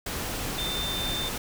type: tone in noise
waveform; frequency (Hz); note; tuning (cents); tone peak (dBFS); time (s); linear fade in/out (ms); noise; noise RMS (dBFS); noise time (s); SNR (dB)
sine; 3582; A7; +30; -30; 0.58-1.29; 5; pink; -32; 0.06-1.38; -1
effects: none